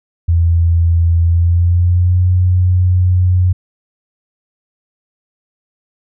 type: tone with pitch glide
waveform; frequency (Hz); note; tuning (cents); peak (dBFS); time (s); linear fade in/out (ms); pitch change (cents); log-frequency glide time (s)
sine; 84.2 to 90.77; E2 to F#2; +37 to -33; -8; 0.28-3.53; 10; +130; 1.24-2.26
effects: none